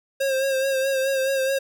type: tone with vibrato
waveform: square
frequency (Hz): 536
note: C5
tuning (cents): +42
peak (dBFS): -21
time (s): 0.2-1.59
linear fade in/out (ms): 10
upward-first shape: sine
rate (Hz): 4.7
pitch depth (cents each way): 36
effects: none